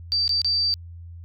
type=tone with dropouts; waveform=sine; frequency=4652 Hz; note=D8; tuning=17 cents flat; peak=-19 dBFS; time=0.12-0.74 s; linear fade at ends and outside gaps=0 ms; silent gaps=0.278-0.293 / 0.417-0.446 s; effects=added 85 Hz sine -37 dBFS peak until 1.24 s